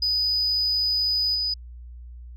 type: tone with level steps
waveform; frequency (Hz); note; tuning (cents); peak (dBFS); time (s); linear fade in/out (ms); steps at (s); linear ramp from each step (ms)
sine; 4978; D#8; 0; -19 / -22; 0.02-1.54; 5; 1.34; 20
effects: tanh soft clip ceiling -17 dBFS + added 60 Hz sine -38 dBFS peak until 2.36 s